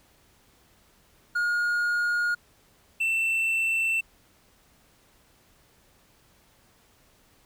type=tone pair in turn; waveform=triangle; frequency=1431 / 2678 Hz; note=F6 / E7; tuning=+42 / +27 cents; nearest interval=major seventh; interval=1085 cents; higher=second; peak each=-21 dBFS; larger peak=neither; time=1.35-2.35 / 3-4.01 s; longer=second; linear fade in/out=10 ms; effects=pink hiss -61 dBFS RMS until 7.45 s